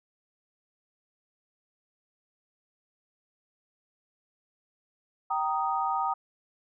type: chord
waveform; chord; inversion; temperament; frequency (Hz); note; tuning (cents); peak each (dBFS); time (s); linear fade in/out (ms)
sine; Eb major; first; just; 777.8 / 933.4 / 1244.5; G5 / Bb5 / Eb6; -14 / +2 / 0; -30; 5.3-6.14; 10
effects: none